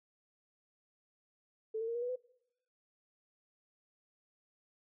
sine tone with pitch steps, 440 / 452.1 / 464.6 / 477.3 / 490.5 / 504 Hz, A4 / A4 / A#4 / A#4 / B4 / B4, 0 / +47 / -6 / +41 / -12 / +35 cents, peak -34 dBFS, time 1.74-2.16 s, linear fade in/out 10 ms, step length 70 ms, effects noise-tail reverb RT60 0.9 s tail -25 dB re dry

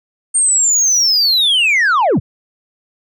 sine linear sweep, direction down, 8780 to 66.6 Hz, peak -7 dBFS, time 0.34-2.2 s, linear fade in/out 20 ms, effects tanh soft clip ceiling -9 dBFS

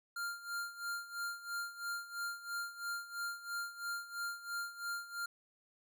square tone with tremolo, 1396.9 Hz, F6, in tune, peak -37 dBFS, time 0.16-5.26 s, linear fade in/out 5 ms, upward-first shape sine, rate 3 Hz, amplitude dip 80%, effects none

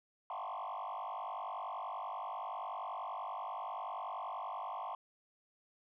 sine tone with frequency modulation, 897 Hz, A5, 33 cents sharp, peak -37 dBFS, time 0.3-4.95 s, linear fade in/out 2 ms, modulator 50.4 Hz, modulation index 4.5, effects tanh soft clip ceiling -37 dBFS

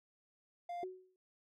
triangle tone, 698.5 Hz, F5, in tune, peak -38 dBFS, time 0.69-0.84 s, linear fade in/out 5 ms
sine tone with exponential decay, 371.1 Hz, F#4, 5 cents sharp, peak -37 dBFS, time 0.83-1.16 s, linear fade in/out 1 ms, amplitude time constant 71 ms
effects none

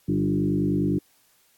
sine tone with frequency modulation, 236.3 Hz, A#3, 24 cents sharp, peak -20 dBFS, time 0.08-0.99 s, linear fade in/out 10 ms, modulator 49.9 Hz, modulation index 2.3, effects white hiss -62 dBFS RMS until 1.57 s + AAC 64 kbps

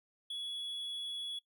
triangle tone, 3377 Hz, G#7, 28 cents sharp, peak -36 dBFS, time 0.3-1.39 s, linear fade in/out 5 ms, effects noise-tail reverb RT60 0.1 s tail -20 dB re dry

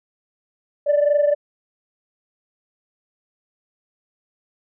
sine tone pair together, 581 / 604.4 Hz, D5 / D5, -19 / +50 cents, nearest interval minor second, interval 69 cents, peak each -14 / -19 dBFS, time 0.86-1.35 s, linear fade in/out 20 ms, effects tanh soft clip ceiling -10 dBFS

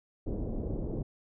pink low-pass noise, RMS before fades -34 dBFS, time 0.26-1.03 s, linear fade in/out 10 ms, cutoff 500 Hz, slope 24 dB/octave, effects none

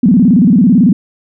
sine tone with vibrato, 213.3 Hz, G#3, 46 cents sharp, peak -4 dBFS, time 0.03-0.93 s, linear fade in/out 5 ms, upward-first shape square, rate 18 Hz, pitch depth 260 cents each way, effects none

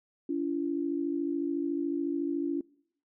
sine tone pair together, 285 / 338.9 Hz, C#4 / E4, +48 / +48 cents, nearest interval minor third, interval 300 cents, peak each -30 / -32 dBFS, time 0.29-2.61 s, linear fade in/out 5 ms, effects noise-tail reverb RT60 0.7 s tail -24 dB re dry

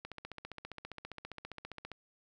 click train, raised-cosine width 0.3 ms, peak -27 dBFS, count 29, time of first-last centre 0.05-1.917 s, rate 15 Hz, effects none

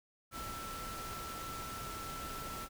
sine tone in noise, 1333 Hz, E6, 19 cents sharp, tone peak -44 dBFS, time 0.31-2.69 s, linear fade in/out 50 ms, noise pink, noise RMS -45 dBFS, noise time 0.31-2.69 s, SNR -2 dB, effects none

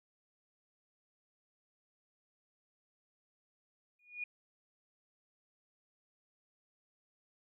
sine tone with exponential growth, 2447 Hz, D#7, 29 cents flat, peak -34 dBFS, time 3.99-4.24 s, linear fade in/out 5 ms, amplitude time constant 54 ms, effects none

